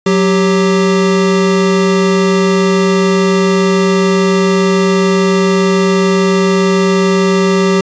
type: tone pair together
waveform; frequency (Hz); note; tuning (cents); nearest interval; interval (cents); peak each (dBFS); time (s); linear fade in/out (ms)
square; 185 / 392; F#3 / G4; 0 / 0; octave + minor second; 1300; -12; 0.06-7.81; 5
effects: resampled to 16000 Hz